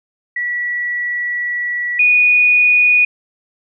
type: tone pair in turn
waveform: sine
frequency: 1943 / 2466 Hz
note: B6 / D#7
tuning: -29 / -16 cents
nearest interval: major third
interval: 413 cents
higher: second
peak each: -17 / -8 dBFS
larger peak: second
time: 0.36-1.99 / 1.99-3.05 s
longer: first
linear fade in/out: 5 ms
effects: none